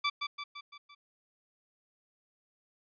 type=tone with echo; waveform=15% pulse; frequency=1162 Hz; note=D6; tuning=19 cents flat; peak=-21 dBFS; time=0.04-0.1 s; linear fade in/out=10 ms; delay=170 ms; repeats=5; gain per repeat=-5 dB; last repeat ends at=0.95 s; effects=resampled to 11025 Hz